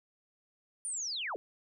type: linear sweep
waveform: sine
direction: down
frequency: 9480 to 329.6 Hz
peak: -34 dBFS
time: 0.85-1.36 s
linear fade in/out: 0 ms
effects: none